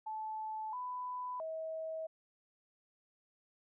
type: tone with pitch steps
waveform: sine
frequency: 870 / 997 / 641 Hz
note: A5 / B5 / E5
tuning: -20 / +16 / -49 cents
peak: -38 dBFS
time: 0.06-2.07 s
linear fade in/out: 10 ms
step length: 670 ms
effects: none